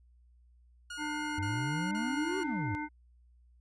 sawtooth tone bursts, 1438 Hz, F#6, 50 cents flat, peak -36 dBFS, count 3, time 0.9-2.436 s, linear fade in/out 5 ms, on 490 ms, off 33 ms
harmonic tone, 300.8 Hz, D4, 42 cents sharp, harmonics 1 / 3 / 5 / 7, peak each -37 / -39 / -44 / -42 dBFS, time 0.97-2.89 s, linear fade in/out 50 ms
triangle exponential two-way sweep, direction up then down, 90.9 to 392 to 90.9 Hz, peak -31 dBFS, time 1.38-2.75 s, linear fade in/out 0 ms, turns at 2.39 s
effects added 60 Hz sine -59 dBFS peak until 3.6 s + resampled to 22050 Hz

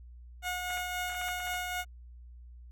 15% pulse tone with tremolo, 723 Hz, F#5, 40 cents flat, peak -25 dBFS, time 0.42-1.85 s, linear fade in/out 50 ms, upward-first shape triangle, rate 3.8 Hz, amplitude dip 35%, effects added 60 Hz sine -47 dBFS peak until 2.71 s + AAC 64 kbps

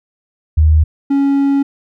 sine / triangle tone pair in turn, 77.78 / 278.1 Hz, D#2 / C#4, 0 / +6 cents, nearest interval octave + minor seventh, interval 2206 cents, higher second, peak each -6 / -8 dBFS, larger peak first, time 0.57-0.84 / 1.1-1.63 s, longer second, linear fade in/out 10 ms, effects none

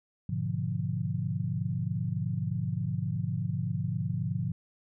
sine chord, G# diminished seventh, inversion none, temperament equal, 103.83 / 123.47 / 146.83 / 174.61 Hz, G#2 / B2 / D3 / F3, 0 / 0 / 0 / 0 cents, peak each -34 dBFS, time 0.29-4.52 s, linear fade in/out 5 ms, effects none

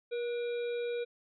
harmonic tone with a mistuned harmonic, 477.3 Hz, A#4, 41 cents sharp, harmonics 1 / 3 / 5 / 7 / 8, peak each -32 / -49 / -47 / -59 / -51 dBFS, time 0.11-1.05 s, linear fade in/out 20 ms, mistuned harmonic 3, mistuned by +40 cents, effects none

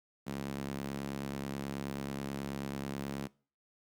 sawtooth tone with high-pass filter, 69.3 Hz, C#2, in tune, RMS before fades -39 dBFS, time 0.26-3.28 s, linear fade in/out 20 ms, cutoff 190 Hz, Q 1.7, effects noise-tail reverb RT60 0.4 s tail -22 dB re dry + Opus 48 kbps

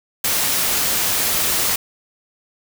white noise, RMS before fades -19 dBFS, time 0.24-1.76 s, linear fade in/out 5 ms, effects none

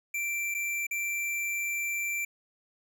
square tone with dropouts, 2349 Hz, D7, in tune, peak -30 dBFS, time 0.14-2.25 s, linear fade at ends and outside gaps 5 ms, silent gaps 0.543-0.547 / 0.868-0.91 s, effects none

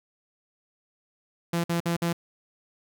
sawtooth tone bursts, 170 Hz, F3, 46 cents flat, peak -20 dBFS, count 4, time 1.53-2.129 s, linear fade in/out 5 ms, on 110 ms, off 53 ms, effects none

